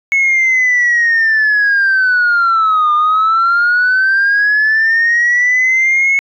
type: linear two-way sweep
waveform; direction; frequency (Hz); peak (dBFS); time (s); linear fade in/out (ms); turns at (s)
sine; down then up; 2198 to 1204 to 2198; -7; 0.12-6.19; 0; 2.93
effects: tanh soft clip ceiling -6 dBFS